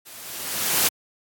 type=noise with level ramp; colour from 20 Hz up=white; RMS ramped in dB=-43 to -17 dBFS; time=0.05-0.89 s; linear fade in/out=20 ms; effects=high-pass 100 Hz 12 dB/octave + AAC 64 kbps